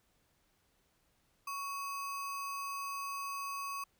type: tone with sample-and-hold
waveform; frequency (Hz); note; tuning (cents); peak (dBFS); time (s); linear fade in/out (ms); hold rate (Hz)
sine; 1116; C#6; +11; -37; 1.47-3.84; 5; 3675
effects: pink hiss -74 dBFS RMS until 3.99 s